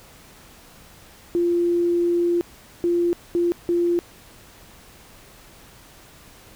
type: tone bursts at uneven times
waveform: sine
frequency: 346.1 Hz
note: F4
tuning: 16 cents flat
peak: -17 dBFS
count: 4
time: 1.35-2.41 / 2.84-3.13 / 3.35-3.52 / 3.69-3.99 s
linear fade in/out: 0 ms
effects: pink hiss -48 dBFS RMS until 6.55 s